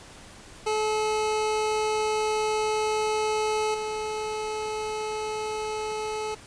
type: tone with level steps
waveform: 25% pulse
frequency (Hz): 430.4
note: A4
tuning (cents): -38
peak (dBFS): -20 / -25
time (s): 0.66-6.35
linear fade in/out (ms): 10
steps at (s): 3.74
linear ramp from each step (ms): 5
effects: pink hiss -47 dBFS RMS until 6.46 s + resampled to 22050 Hz